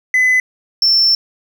triangle tone pair in turn, 2015 / 5379 Hz, B6 / E8, +34 / +34 cents, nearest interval octave + perfect fourth, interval 1700 cents, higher second, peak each -7 dBFS, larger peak neither, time 0.14-0.4 / 0.82-1.15 s, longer second, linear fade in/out 2 ms, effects tanh soft clip ceiling -4 dBFS

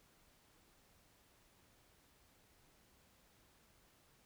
silence, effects pink hiss -70 dBFS RMS until 4.25 s

